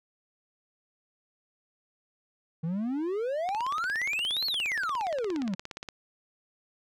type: exponential two-way sweep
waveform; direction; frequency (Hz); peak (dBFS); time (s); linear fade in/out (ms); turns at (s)
triangle; up then down; 155.56 to 4435 to 177.2; -26; 2.63-5.55; 10; 4.46
type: click train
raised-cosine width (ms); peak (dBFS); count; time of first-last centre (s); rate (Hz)
0.2; -21; 42; 3.49-5.888; 17.1
effects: none